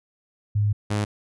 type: tone pair in turn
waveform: sine / sawtooth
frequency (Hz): 103.83 / 104.42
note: G#2 / G#2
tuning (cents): 0 / +10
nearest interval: unison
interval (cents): 10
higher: second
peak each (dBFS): -18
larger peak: neither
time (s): 0.55-0.73 / 0.9-1.05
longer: first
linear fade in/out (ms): 10
effects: resampled to 24000 Hz